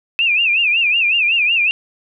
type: tone with vibrato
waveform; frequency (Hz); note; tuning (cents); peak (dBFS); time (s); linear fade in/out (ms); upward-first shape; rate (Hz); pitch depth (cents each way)
sine; 2589; E7; -32; -12; 0.19-1.71; 0; sine; 5.4; 150
effects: none